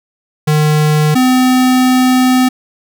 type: tone pair in turn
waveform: square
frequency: 152.1 / 255.1 Hz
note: D#3 / C4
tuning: -39 / -44 cents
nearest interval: major sixth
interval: 895 cents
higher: second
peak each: -9 / -8 dBFS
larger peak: second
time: 0.47-1.15 / 1.15-2.49 s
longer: second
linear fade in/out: 10 ms
effects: none